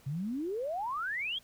sine exponential sweep, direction up, 129.5 to 3376 Hz, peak -32 dBFS, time 0.06-1.39 s, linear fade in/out 10 ms, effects pink hiss -61 dBFS RMS until 1.43 s

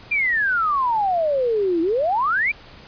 sine exponential two-way sweep, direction down then up, 2431 to 320.8 to 2431 Hz, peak -17 dBFS, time 0.11-2.52 s, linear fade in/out 10 ms, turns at 1.81 s, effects pink hiss -44 dBFS RMS until 2.87 s + resampled to 11025 Hz

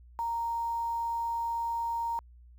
sine tone with quantisation, 929 Hz, A#5, 6 cents flat, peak -29 dBFS, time 0.19-2.19 s, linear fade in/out 0 ms, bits 9, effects added 60 Hz sine -51 dBFS peak until 2.58 s

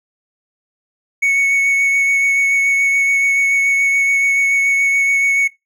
triangle tone with vibrato, 2217 Hz, C#7, in tune, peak -10 dBFS, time 1.22-5.48 s, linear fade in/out 10 ms, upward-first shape triangle, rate 7 Hz, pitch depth 13 cents each way, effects noise-tail reverb RT60 0.2 s tail -21 dB re dry

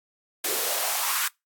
white noise with high-pass filter sweep, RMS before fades -26 dBFS, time 0.44-1.28 s, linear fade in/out 5 ms, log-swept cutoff 340 to 1400 Hz, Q 3.2, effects noise-tail reverb RT60 0.2 s tail -25 dB re dry + AAC 64 kbps

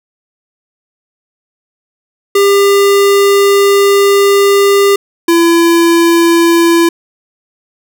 square tone pair in turn, 400 / 337.2 Hz, G4 / E4, +35 / +39 cents, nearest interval minor third, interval 296 cents, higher first, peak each -6 dBFS, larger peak neither, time 2.35-4.96 / 5.28-6.89 s, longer first, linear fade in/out 5 ms, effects none

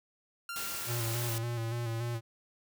sawtooth tone with exponential decay, 1386 Hz, F6, 14 cents flat, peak -33 dBFS, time 0.49-1.87 s, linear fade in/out 2 ms, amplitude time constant 300 ms
white noise, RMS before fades -38 dBFS, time 0.56-1.38 s, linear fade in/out 0 ms
square tone with vibrato, 116.54 Hz, A#2, in tune, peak -33 dBFS, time 0.86-2.21 s, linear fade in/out 50 ms, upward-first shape square, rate 3.5 Hz, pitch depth 36 cents each way
effects none

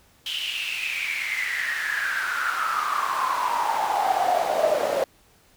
brown noise with high-pass filter sweep, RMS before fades -25 dBFS, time 0.26-5.04 s, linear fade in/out 2 ms, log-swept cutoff 3100 to 550 Hz, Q 9.7, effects pink hiss -58 dBFS RMS until 5.56 s

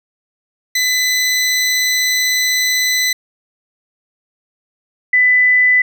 20% pulse / sine tone pair in turn, 2006 / 1997 Hz, B6 / B6, +26 / +19 cents, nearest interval unison, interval 7 cents, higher first, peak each -8 dBFS, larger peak neither, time 0.75-3.13 / 5.13-5.82 s, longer first, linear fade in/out 5 ms, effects none

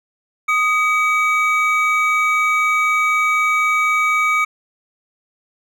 triangle tone pair together, 1244 / 2276 Hz, D#6 / C#7, -1 / +45 cents, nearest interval minor seventh, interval 1046 cents, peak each -15 dBFS, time 0.48-4.45 s, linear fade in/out 10 ms, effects none

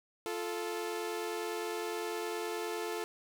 sawtooth tone pair together, 348.1 / 437.8 Hz, F4 / A4, -6 / -9 cents, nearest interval major third, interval 397 cents, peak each -35 / -33 dBFS, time 0.26-3.04 s, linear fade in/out 0 ms, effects none

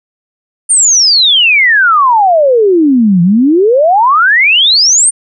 sine exponential two-way sweep, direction down then up, 9180 to 167.4 to 9180 Hz, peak -4 dBFS, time 0.69-5.11 s, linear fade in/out 20 ms, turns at 3.22 s, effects none

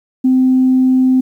sine tone, 258.2 Hz, C4, 23 cents flat, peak -7 dBFS, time 0.24-1.21 s, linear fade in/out 10 ms, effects tanh soft clip ceiling -3 dBFS + 8-bit

